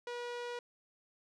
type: tone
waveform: sawtooth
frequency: 482.9 Hz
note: B4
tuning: 39 cents flat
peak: -35 dBFS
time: 0.07-0.59 s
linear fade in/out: 2 ms
effects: low-pass 5000 Hz 12 dB/octave